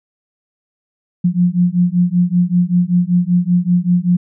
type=beating tone pair; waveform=sine; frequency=174.61 / 179.81 Hz; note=F3 / F#3; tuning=0 / -49 cents; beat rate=5.2 Hz; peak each=-14 dBFS; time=1.24-4.17 s; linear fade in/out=10 ms; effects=none